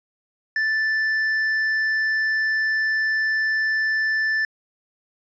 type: tone with tanh clipping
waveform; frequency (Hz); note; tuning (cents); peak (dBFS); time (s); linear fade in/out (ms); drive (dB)
triangle; 1760; A6; 0; -20; 0.56-4.45; 2; 9
effects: resampled to 16000 Hz